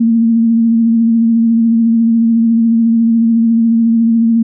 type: tone with vibrato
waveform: sine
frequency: 228.8 Hz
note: A#3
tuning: 32 cents flat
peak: -7 dBFS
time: 0-4.43 s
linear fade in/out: 10 ms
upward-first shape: triangle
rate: 14 Hz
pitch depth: 33 cents each way
effects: none